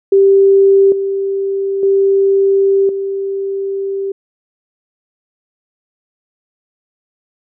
sine tone with level steps, 392 Hz, G4, in tune, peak -5 / -14 / -8 / -16 dBFS, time 0.12-4.12 s, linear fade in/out 5 ms, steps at 0.92 / 1.83 / 2.89 s, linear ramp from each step 2 ms, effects none

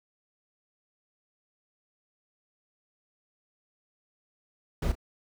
brown noise with echo, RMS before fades -27 dBFS, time 4.82-4.92 s, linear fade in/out 5 ms, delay 33 ms, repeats 1, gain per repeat -13 dB, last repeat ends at 4.953 s, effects none

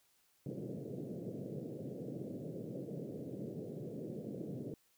pink band-pass noise, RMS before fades -44 dBFS, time 0.46-4.74 s, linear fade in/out 2 ms, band 120 to 550 Hz, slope 48 dB/octave, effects white hiss -73 dBFS RMS until 4.97 s

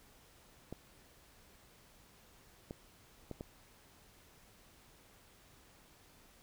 clicks, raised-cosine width 2 ms, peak -29 dBFS, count 4, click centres 0.726 / 2.709 / 3.313 / 3.409 s, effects pink hiss -63 dBFS RMS until 6.42 s

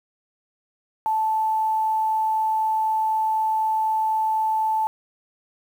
sine tone, 876 Hz, A5, 8 cents flat, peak -19 dBFS, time 1.06-4.87 s, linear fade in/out 0 ms, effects 8-bit

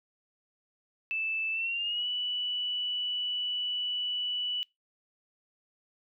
sine tone with pitch glide, 2637 to 2960 Hz, E7 to F#7, 0 to 0 cents, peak -29 dBFS, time 1.11-4.63 s, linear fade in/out 0 ms, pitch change +200 cents, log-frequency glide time 1.52-2.07 s, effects noise-tail reverb RT60 0.2 s tail -24 dB re dry

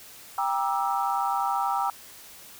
sine chord, E half-diminished seventh, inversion first, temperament just, 791.1 / 949.3 / 1186.7 / 1318.5 Hz, G5 / Bb5 / D6 / E6, +16 / +31 / +18 / 0 cents, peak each -27 / -29 / -32 / -30 dBFS, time 0.38-1.9 s, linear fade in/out 2 ms, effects white hiss -47 dBFS RMS until 2.59 s

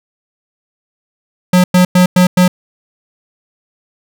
square tone bursts, 181.1 Hz, F#3, 37 cents flat, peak -6 dBFS, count 5, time 1.53-2.48 s, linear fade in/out 5 ms, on 110 ms, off 100 ms, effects none

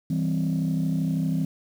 sine chord, C major, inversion first, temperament just, 163.52 / 196.22 / 261.6 Hz, E3 / G3 / C4, -14 / +2 / 0 cents, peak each -23 / -28 / -27 dBFS, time 0.1-1.45 s, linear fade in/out 5 ms, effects tanh soft clip ceiling -17 dBFS + 8-bit

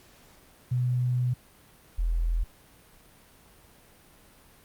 sine tone pair in turn, 124.5 / 41.81 Hz, B2 / E1, +14 / +25 cents, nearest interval octave + perfect fifth, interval 1889 cents, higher first, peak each -23 dBFS, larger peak neither, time 0.71-1.34 / 1.98-2.44 s, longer first, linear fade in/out 10 ms, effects pink hiss -56 dBFS RMS until 4.64 s + Opus 48 kbps

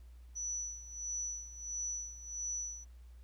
sine tone with tremolo, 5930 Hz, F#8, 3 cents sharp, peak -35 dBFS, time 0.35-2.85 s, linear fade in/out 20 ms, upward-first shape sine, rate 1.5 Hz, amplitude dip 80%, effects added 60 Hz sine -51 dBFS peak until 3.23 s + pink hiss -72 dBFS RMS until 3.23 s

